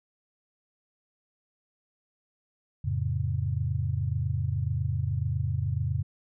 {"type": "chord", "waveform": "sine", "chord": "F augmented", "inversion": "none", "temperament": "just", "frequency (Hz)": [87.31, 109.13, 136.42], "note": ["F2", "A2", "C#3"], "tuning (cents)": [0, -14, -27], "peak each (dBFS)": -30, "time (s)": [2.84, 6.03], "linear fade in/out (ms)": 10, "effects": []}